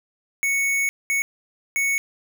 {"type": "tone bursts at uneven times", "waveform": "square", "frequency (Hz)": 2217, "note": "C#7", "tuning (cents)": 0, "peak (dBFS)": -20, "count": 3, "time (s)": [[0.43, 0.89], [1.1, 1.22], [1.76, 1.98]], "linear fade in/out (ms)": 0, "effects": []}